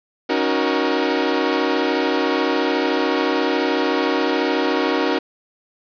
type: chord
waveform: sawtooth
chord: D# minor seventh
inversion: third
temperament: equal with one note detuned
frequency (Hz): 277.2 / 311.1 / 370 / 472.4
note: C#4 / D#4 / F#4 / A#4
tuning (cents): 0 / 0 / 0 / +23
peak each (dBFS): -19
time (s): 0.29-5.19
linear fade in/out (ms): 10
effects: resampled to 11025 Hz + 7-bit